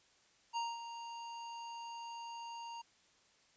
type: tone with ADSR envelope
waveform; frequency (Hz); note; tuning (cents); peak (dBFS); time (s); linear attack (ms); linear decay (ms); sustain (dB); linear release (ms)
square; 932.3; A#5; 0; -35; 0.53-2.82; 36; 210; -10; 11
effects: white hiss -69 dBFS RMS until 3.56 s + resampled to 16000 Hz